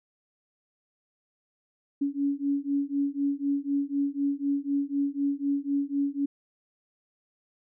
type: beating tone pair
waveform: sine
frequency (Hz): 279.5 / 283.5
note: C#4 / C#4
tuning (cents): +14 / +39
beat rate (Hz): 4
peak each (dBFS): -28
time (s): 2.01-6.26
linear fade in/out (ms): 10
effects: none